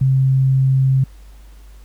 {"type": "tone", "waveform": "sine", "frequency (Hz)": 133, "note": "C3", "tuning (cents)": 29, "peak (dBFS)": -11, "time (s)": [0.01, 1.04], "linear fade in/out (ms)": 5, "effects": ["added 50 Hz sine -38 dBFS peak until 1.84 s", "pink hiss -53 dBFS RMS until 1.84 s"]}